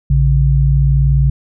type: tone pair together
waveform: sine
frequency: 58.44 / 138.9 Hz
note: A#1 / C#3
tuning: +5 / +4 cents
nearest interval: octave + minor third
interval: 1499 cents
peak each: -11 / -11 dBFS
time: 0.1-1.3 s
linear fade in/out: 5 ms
effects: none